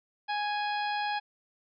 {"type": "harmonic tone", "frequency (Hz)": 830.6, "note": "G#5", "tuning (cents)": 0, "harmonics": [1, 2, 3, 4, 5, 6], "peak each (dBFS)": [-30, -36, -40, -42, -44, -46], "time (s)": [0.28, 1.2], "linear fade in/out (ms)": 20, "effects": []}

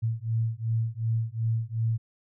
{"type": "beating tone pair", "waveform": "sine", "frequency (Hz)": [112, 114.7], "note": ["A2", "A#2"], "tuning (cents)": [31, -28], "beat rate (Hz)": 2.7, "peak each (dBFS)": -28, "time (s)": [0.02, 1.98], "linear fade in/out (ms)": 20, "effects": []}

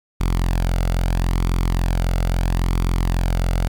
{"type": "tone with flanger", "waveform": "sawtooth", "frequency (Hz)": 43.65, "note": "F1", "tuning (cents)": 0, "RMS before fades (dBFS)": -19, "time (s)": [0.2, 3.68], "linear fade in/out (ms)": 10, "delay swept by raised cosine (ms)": [0.87, 1.44], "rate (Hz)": 0.76, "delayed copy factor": 0.5, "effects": ["9-bit"]}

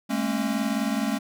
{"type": "tone cluster", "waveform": "square", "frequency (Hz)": [207.6, 226.7, 272.2], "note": ["G#3", "A#3", "C#4"], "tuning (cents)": [0, -48, -31], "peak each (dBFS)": -29, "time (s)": [0.09, 1.19], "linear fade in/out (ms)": 20, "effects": []}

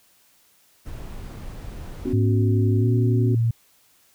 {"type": "noise", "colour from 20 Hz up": "brown", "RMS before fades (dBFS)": -35, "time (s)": [0.85, 2.14], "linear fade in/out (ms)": 20}
{"type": "chord", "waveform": "sine", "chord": "B suspended second", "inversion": "none", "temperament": "just", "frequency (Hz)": [246.9, 277.8, 370.4], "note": ["B3", "C#4", "F#4"], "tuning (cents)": [0, 4, 2], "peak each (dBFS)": -27, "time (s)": [2.05, 3.35], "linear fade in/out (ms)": 5}
{"type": "tone with pitch glide", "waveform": "sine", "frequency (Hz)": [106.2, 115.14], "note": ["G#2", "A#2"], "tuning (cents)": [39, -21], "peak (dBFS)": -17, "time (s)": [2.13, 3.51], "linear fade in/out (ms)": 5, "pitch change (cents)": 140, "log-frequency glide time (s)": [2.78, 2.88]}
{"effects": ["white hiss -59 dBFS RMS until 4.14 s"]}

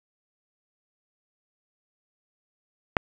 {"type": "click", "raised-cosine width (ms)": 0.5, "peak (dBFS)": -4, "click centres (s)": 2.968, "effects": []}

